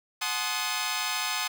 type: chord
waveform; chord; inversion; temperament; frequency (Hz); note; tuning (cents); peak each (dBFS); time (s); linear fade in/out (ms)
10% pulse; F# diminished seventh; none; equal with one note detuned; 740 / 861.4 / 1046.5 / 1244.5; F#5 / A5 / C6 / Eb6; 0 / -37 / 0 / 0; -27 / -25 / -25 / -24; 0.21-1.48; 10
effects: none